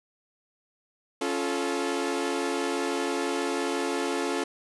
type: chord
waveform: sawtooth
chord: Db augmented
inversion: none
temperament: equal with one note detuned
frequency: 277.2 / 349.2 / 435.2 Hz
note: Db4 / F4 / A4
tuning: 0 / 0 / -19 cents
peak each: -27 / -27 / -27 dBFS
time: 1.21-4.44 s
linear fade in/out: 5 ms
effects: resampled to 24000 Hz + 9-bit